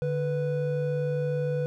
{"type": "tone pair together", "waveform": "triangle", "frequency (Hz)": [147.07, 493.9], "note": ["D3", "B4"], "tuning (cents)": [3, 0], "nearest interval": "octave + major sixth", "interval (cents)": 2097, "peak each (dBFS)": -26, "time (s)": [0.02, 1.66], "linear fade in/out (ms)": 0, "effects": []}